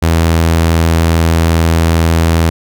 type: tone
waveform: sawtooth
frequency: 82.41 Hz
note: E2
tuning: in tune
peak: -4 dBFS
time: 0.02-2.5 s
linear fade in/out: 10 ms
effects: none